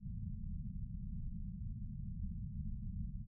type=low-pass noise; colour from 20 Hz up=pink; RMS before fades=-43 dBFS; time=0-3.27 s; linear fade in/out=50 ms; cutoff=220 Hz; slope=96 dB/octave; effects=none